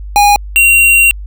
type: tone pair in turn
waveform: square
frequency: 820 / 2752 Hz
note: G#5 / F7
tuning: -22 / -26 cents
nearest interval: octave + major sixth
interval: 2096 cents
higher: second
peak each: -5 dBFS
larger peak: neither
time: 0.16-0.36 / 0.56-1.11 s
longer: second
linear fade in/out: 0 ms
effects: added 50 Hz sine -22 dBFS peak until 1.26 s